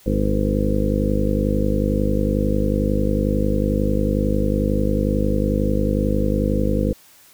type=harmonic tone with a mistuned harmonic; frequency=51.1 Hz; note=G#1; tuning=27 cents flat; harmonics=1 / 2 / 3 / 4 / 5 / 6 / 7 / 8 / 9 / 10; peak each=-22 / -25 / -28 / -23 / -27 / -26 / -35 / -32 / -29 / -26 dBFS; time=0.06-6.93 s; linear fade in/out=5 ms; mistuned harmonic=9; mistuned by=+21 cents; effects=white hiss -50 dBFS RMS until 7.33 s